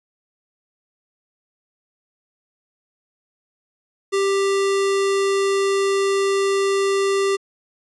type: tone with sample-and-hold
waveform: sine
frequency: 393 Hz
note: G4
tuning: 4 cents sharp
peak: -16 dBFS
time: 4.12-7.37 s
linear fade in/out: 20 ms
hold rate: 1575 Hz
effects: resampled to 22050 Hz